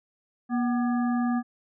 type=harmonic tone with a mistuned harmonic; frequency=240 Hz; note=B3; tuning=49 cents flat; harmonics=1 / 3 / 5 / 7; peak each=-23 / -33 / -37 / -40 dBFS; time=0.49-1.43 s; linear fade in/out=50 ms; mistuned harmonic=3; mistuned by=+79 cents; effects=none